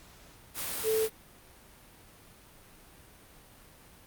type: tone in noise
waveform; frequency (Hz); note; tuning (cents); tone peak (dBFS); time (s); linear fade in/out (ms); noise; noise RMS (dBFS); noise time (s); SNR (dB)
sine; 440; A4; 0; -25; 0.83-1.09; 50; white; -35; 0.54-1.1; +7
effects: pink hiss -55 dBFS RMS until 4.06 s + Opus 48 kbps